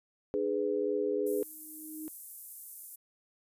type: chord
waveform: sine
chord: G# diminished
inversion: second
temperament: just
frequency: 299 / 415.3 / 498.4 Hz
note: D4 / G#4 / B4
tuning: +31 / 0 / +16 cents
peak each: -36 / -30 / -34 dBFS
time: 0.34-1.43 s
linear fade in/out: 0 ms
type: tone with exponential growth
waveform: sine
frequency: 311.1 Hz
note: D#4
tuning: in tune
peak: -37 dBFS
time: 0.97-2.08 s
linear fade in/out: 0 ms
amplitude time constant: 240 ms
type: high-pass noise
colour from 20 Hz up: white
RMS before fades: -44 dBFS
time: 1.26-2.96 s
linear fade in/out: 10 ms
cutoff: 9400 Hz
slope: 24 dB/octave
effects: resampled to 32000 Hz